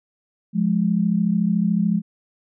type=tone pair together; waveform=sine; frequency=176.25 / 210 Hz; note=F3 / G#3; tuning=+16 / +19 cents; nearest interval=minor third; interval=303 cents; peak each=-20 / -19 dBFS; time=0.53-2.02 s; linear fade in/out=50 ms; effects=none